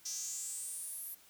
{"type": "tone with high-pass filter sweep", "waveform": "square", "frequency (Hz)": 181.6, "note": "F#3", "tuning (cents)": -32, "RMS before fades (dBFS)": -42, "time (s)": [0.05, 1.15], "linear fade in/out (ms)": 10, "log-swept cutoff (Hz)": [5800, 12000], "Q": 6.1, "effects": ["white hiss -62 dBFS RMS until 1.29 s"]}